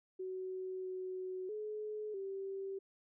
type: tone with pitch steps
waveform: sine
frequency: 373.6 / 371.6 / 425.6 / 388.8 Hz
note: F#4 / F#4 / G#4 / G4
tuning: +17 / +7 / +42 / -14 cents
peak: -39 dBFS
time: 0.19-2.79 s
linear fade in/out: 10 ms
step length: 650 ms
effects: none